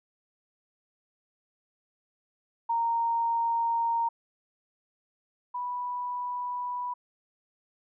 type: tone pair in turn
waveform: sine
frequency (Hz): 927 / 983.7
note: A#5 / B5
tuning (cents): -10 / -7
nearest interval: minor second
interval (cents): 103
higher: second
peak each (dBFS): -24 / -30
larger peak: first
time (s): 2.69-4.09 / 5.54-6.94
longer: neither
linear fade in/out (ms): 10
effects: none